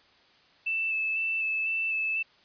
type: tone with vibrato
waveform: sine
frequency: 2637 Hz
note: E7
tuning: in tune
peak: -26 dBFS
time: 0.66-2.23 s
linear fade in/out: 10 ms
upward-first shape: square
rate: 2 Hz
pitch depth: 13 cents each way
effects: white hiss -60 dBFS RMS until 2.44 s + resampled to 11025 Hz